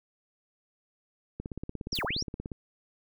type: click train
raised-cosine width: 3 ms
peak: -23 dBFS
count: 20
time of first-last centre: 1.4-2.518 s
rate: 17 Hz
type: linear two-way sweep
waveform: sine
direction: down then up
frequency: 5880 to 323.4 to 5880 Hz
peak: -30 dBFS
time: 1.92-2.23 s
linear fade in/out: 5 ms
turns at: 2.04 s
type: noise with exponential decay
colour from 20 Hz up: blue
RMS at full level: -36 dBFS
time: 1.95-2.09 s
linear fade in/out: 5 ms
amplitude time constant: 29 ms
effects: none